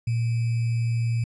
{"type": "tone with sample-and-hold", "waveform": "sine", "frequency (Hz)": 116.5, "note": "A#2", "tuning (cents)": -1, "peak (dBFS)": -21, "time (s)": [0.07, 1.24], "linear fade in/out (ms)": 5, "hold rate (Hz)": 2450, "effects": ["resampled to 24000 Hz"]}